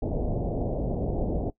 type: low-pass noise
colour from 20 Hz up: pink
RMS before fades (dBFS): -28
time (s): 0.02-1.5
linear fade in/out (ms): 2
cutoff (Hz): 710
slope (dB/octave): 48
effects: noise-tail reverb RT60 0.1 s tail -19 dB re dry